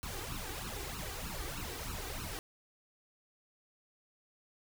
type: noise with flanger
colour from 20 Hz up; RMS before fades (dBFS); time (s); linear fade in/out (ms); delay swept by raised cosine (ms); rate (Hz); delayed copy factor
pink; -41; 0.03-2.39; 0; 0.72 to 2.62; 3.2; +0.95
effects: none